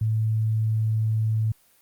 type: tone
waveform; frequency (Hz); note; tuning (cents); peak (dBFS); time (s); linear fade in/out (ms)
sine; 110; A2; 0; -20; 0.01-1.52; 5
effects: white hiss -60 dBFS RMS until 1.81 s + Opus 24 kbps